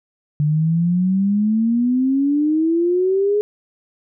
sine exponential sweep, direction up, 146.83 to 421.3 Hz, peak -14 dBFS, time 0.4-3.41 s, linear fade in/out 0 ms, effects none

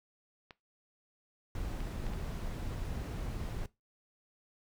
clicks, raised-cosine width 0.3 ms, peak -32 dBFS, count 4, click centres 0.508 / 1.805 / 2.067 / 2.136 s
brown noise, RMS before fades -38 dBFS, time 1.55-3.66 s, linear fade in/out 2 ms
effects noise-tail reverb RT60 0.2 s tail -19 dB re dry

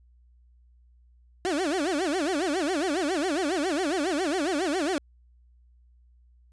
30% pulse tone with vibrato, 330 Hz, E4, 2 cents sharp, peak -22 dBFS, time 1.45-4.98 s, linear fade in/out 0 ms, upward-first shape sine, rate 7.3 Hz, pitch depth 280 cents each way, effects added 60 Hz sine -55 dBFS peak until 6.52 s + resampled to 22050 Hz

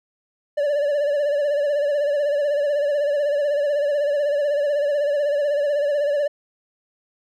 triangle tone with vibrato, 579 Hz, D5, 25 cents flat, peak -16 dBFS, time 0.57-6.28 s, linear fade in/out 10 ms, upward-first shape sine, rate 16 Hz, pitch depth 58 cents each way, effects none

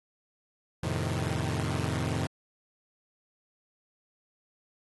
sawtooth chord, F dominant seventh, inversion none, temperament equal, 87.31 / 110 / 130.81 / 155.56 Hz, F2 / A2 / C3 / Eb3, 0 / 0 / 0 / 0 cents, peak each -30 dBFS, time 0.83-2.27 s, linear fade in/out 5 ms, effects AAC 32 kbps

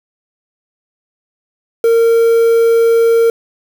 triangle tone with quantisation, 460 Hz, A#4, 23 cents flat, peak -5 dBFS, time 1.84-3.3 s, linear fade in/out 2 ms, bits 5, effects none

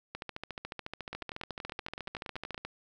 two click trains, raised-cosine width 0.3 ms, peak -23 / -22 dBFS, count 16 / 36, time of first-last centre 1.13-2.545 / 0.15-2.65 s, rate 10.6 / 14 Hz, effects none

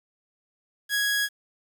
sawtooth tone, 1661.2 Hz, G#6, in tune, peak -19 dBFS, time 0.89-1.29 s, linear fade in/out 50 ms, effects 8-bit

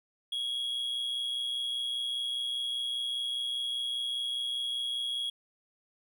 triangle tone with amplitude modulation, 3313 Hz, G#7, 5 cents flat, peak -27 dBFS, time 0.32-5.3 s, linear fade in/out 5 ms, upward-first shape sine, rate 125 Hz, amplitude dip 50%, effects none

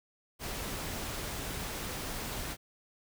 pink noise, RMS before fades -38 dBFS, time 0.39-2.57 s, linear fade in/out 50 ms, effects none

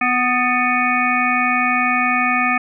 harmonic tone with a mistuned harmonic, 247.8 Hz, B3, 6 cents sharp, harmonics 1 / 3 / 5 / 7 / 9 / 10, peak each -23 / -22 / -20 / -23 / -21 / -22 dBFS, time 0.01-2.58 s, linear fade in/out 5 ms, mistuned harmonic 7, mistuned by +40 cents, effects none

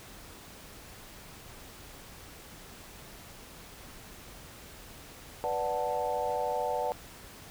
sine chord, B minor seventh, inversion none, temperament equal, 493.9 / 587.3 / 740 / 880 Hz, B4 / D5 / F#5 / A5, 0 / 0 / 0 / 0 cents, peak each -34 dBFS, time 5.44-6.92 s, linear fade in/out 0 ms, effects pink hiss -49 dBFS RMS until 7.5 s

